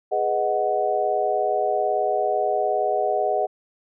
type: chord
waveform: sine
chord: G# minor seventh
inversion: none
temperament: equal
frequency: 415.3 / 493.9 / 622.3 / 740 Hz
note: G#4 / B4 / D#5 / F#5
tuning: 0 / 0 / 0 / 0 cents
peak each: -26 / -29 / -24 / -23 dBFS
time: 0.11-3.47 s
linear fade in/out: 20 ms
effects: none